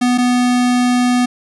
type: tone pair in turn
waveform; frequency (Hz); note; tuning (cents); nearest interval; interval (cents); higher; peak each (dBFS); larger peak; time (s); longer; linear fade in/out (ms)
square; 246.9 / 246.9; B3 / B3; 0 / 0; unison; 0; neither; -12; neither; 0.01-0.18 / 0.18-1.26; second; 10
effects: resampled to 24000 Hz + 9-bit